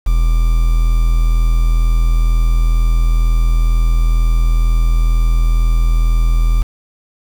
triangle tone with quantisation, 41.06 Hz, E1, 6 cents flat, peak -7 dBFS, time 0.06-6.63 s, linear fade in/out 10 ms, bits 5, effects none

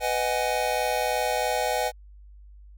square chord, G# minor seventh, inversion first, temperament just, 498.4 / 623 / 747.5 / 830.6 Hz, B4 / D#5 / F#5 / G#5, +16 / +2 / +17 / 0 cents, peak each -30 dBFS, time 0-1.92 s, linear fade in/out 50 ms, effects added 50 Hz sine -45 dBFS peak until 2.77 s

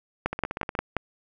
two click trains, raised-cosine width 0.5 ms, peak -15 / -9 dBFS, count 8 / 5, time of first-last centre 0.33-0.752 / 0.26-0.967 s, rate 16.6 / 5.66 Hz, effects none

